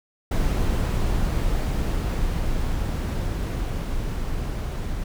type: noise with level ramp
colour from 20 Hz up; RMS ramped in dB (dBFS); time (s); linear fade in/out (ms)
brown; -21 to -28; 0.31-5.04; 5
effects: none